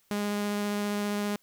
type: tone with vibrato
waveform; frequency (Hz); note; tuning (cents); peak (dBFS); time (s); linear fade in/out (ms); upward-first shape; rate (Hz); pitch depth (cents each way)
sawtooth; 205.8; G#3; -16; -24; 0.11-1.36; 0; triangle; 15; 9
effects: white hiss -67 dBFS RMS until 1.42 s